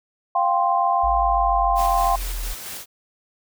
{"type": "chord", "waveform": "sine", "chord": "F suspended second", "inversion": "none", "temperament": "just", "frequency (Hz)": [698.5, 785.8, 1047.7], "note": ["F5", "G5", "C6"], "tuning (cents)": [0, 4, 2], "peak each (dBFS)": -21, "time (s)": [0.35, 2.16], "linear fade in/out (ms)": 5}
{"type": "linear sweep", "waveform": "sine", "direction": "down", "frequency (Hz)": [56.6, 39.15], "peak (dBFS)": -25, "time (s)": [1.03, 2.54], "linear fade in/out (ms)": 10}
{"type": "noise with tremolo", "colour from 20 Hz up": "white", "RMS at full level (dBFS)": -33, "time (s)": [1.75, 2.86], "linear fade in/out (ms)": 50, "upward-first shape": "square", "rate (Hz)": 4.4, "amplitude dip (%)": 25}
{"effects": []}